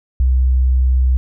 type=tone; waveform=sine; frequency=63.9 Hz; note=C2; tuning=40 cents flat; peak=-10 dBFS; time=0.2-1.17 s; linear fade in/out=0 ms; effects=none